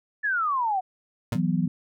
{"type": "exponential sweep", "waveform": "sine", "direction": "down", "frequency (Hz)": [1760, 727], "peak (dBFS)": -22, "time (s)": [0.23, 0.81], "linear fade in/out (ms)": 20}
{"type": "tone with exponential decay", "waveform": "30% pulse", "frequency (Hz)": 116.54, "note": "A#2", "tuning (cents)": 0, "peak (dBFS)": -20, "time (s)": [1.32, 1.41], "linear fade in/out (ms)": 5, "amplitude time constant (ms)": 19}
{"type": "chord", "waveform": "sine", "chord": "E suspended second", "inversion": "none", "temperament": "just", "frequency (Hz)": [164.81, 185.42, 247.2], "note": ["E3", "F#3", "B3"], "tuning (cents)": [0, 4, 2], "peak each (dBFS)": [-25, -25, -28], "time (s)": [1.35, 1.68], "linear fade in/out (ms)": 5}
{"effects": []}